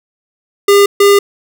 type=tone bursts at uneven times; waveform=square; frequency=402.9 Hz; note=G4; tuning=48 cents sharp; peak=-5 dBFS; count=2; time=0.68-0.86 / 1-1.19 s; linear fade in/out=5 ms; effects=none